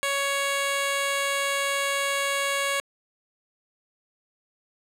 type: tone pair together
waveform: 10% pulse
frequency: 557 / 2228 Hz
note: C#5 / C#7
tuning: +8 / +8 cents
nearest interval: 2 octaves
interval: 2400 cents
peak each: -16 / -27 dBFS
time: 0.03-2.8 s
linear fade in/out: 0 ms
effects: low-pass 11000 Hz 12 dB/octave + 9-bit